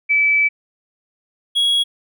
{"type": "tone pair in turn", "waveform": ["sine", "triangle"], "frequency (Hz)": [2305, 3323], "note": ["D7", "G#7"], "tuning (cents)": [-33, 0], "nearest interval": "tritone", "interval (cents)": 633, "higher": "second", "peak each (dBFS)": -12, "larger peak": "neither", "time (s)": [[0.09, 0.49], [1.55, 1.84]], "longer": "first", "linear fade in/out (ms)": 20, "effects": []}